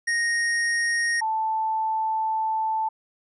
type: tone pair in turn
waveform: square / sine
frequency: 1864.7 / 880 Hz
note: A#6 / A5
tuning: 0 / 0 cents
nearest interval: octave + minor second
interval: 1300 cents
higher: first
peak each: -22 dBFS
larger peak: neither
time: 0.07-1.21 / 1.21-2.89 s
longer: second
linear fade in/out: 10 ms
effects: resampled to 24000 Hz